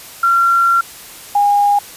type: tone pair in turn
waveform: sine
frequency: 1371 / 815.2 Hz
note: F6 / G#5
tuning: -32 / -32 cents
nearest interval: major sixth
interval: 900 cents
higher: first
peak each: -9 dBFS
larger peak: neither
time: 0.23-0.81 / 1.35-1.79 s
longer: first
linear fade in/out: 5 ms
effects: white hiss -35 dBFS RMS until 1.96 s + resampled to 32000 Hz